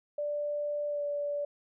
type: tone with pitch glide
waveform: sine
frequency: 587.3 to 579.5 Hz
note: D5 to D5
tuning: 0 to -23 cents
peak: -30 dBFS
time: 0.18-1.45 s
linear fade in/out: 5 ms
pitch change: -23 cents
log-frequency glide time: 0.88-1.03 s
effects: none

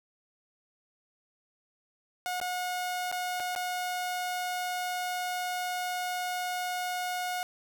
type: tone with dropouts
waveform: sawtooth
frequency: 724 Hz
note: F#5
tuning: 38 cents flat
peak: -27 dBFS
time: 2.26-7.43 s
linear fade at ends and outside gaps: 0 ms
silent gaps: 2.401-2.414 / 3.115-3.125 / 3.399-3.403 / 3.551-3.561 s
effects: none

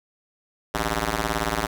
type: ring-modulated tone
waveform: 5% pulse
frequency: 110 Hz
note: A2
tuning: in tune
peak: -9 dBFS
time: 0.74-1.67 s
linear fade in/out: 10 ms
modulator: 504 Hz
effects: none

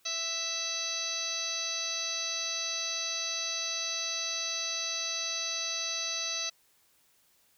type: harmonic tone with a mistuned harmonic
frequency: 659.3 Hz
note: E5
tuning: in tune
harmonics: 1 / 2 / 3 / 4 / 5 / 6 / 7 / 8 / 9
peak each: -46 / -45 / -46 / -40 / -46 / -36 / -39 / -44 / -36 dBFS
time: 0.05-6.5 s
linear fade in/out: 10 ms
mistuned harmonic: 9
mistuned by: +48 cents
effects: white hiss -67 dBFS RMS until 7.57 s

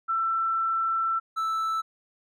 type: tone pair in turn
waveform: sine / triangle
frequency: 1337 / 1318.6 Hz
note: E6 / E6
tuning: +24 / 0 cents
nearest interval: unison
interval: 24 cents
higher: first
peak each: -23 dBFS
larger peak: neither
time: 0.08-1.2 / 1.36-1.82 s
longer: first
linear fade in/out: 20 ms
effects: none

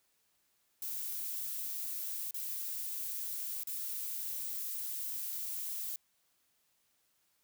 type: noise with dropouts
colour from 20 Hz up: violet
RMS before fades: -39 dBFS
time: 0.82-5.96 s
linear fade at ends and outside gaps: 2 ms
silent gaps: 2.31-2.342 / 3.635-3.671 s
effects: white hiss -75 dBFS RMS until 7.43 s

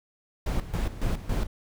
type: noise with tremolo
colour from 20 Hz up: brown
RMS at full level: -26 dBFS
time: 0.46-1.47 s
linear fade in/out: 5 ms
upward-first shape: square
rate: 3.6 Hz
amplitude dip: 75%
effects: none

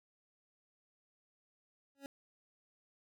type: tone with exponential growth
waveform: 25% pulse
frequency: 277.2 Hz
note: C#4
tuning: in tune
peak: -37 dBFS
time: 1.95-2.06 s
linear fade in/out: 1 ms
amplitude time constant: 22 ms
effects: none

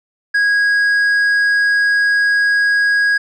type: tone with tanh clipping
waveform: sine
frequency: 1650 Hz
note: G#6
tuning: 12 cents flat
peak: -12 dBFS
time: 0.34-3.18 s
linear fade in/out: 10 ms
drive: 5 dB
effects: none

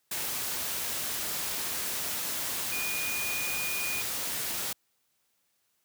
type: tone in noise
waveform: sine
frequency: 2450 Hz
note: D#7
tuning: 27 cents flat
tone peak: -33 dBFS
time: 2.72-4.02 s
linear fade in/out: 5 ms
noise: white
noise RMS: -33 dBFS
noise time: 0.11-4.73 s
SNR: -3 dB
effects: white hiss -74 dBFS RMS until 5.84 s + high-pass 60 Hz 12 dB/octave

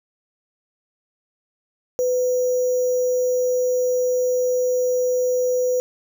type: tone with sample-and-hold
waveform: sine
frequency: 501 Hz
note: B4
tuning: 25 cents sharp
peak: -17 dBFS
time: 1.99-5.8 s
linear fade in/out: 0 ms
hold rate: 6300 Hz
effects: none

